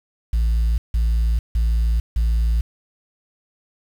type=tone bursts; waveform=sine; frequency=56.6 Hz; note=A1; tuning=50 cents sharp; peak=-13 dBFS; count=4; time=0.33-2.61 s; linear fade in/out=5 ms; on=450 ms; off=160 ms; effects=tanh soft clip ceiling -14 dBFS + 7-bit